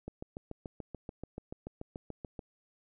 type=click train; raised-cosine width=2 ms; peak=-27 dBFS; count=17; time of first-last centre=0.08-2.392 s; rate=6.92 Hz; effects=none